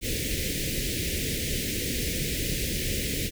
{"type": "band-stop noise", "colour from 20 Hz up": "pink", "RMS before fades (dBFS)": -29, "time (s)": [0.01, 3.31], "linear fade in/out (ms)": 50, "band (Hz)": [520, 1900], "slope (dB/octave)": 48, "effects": []}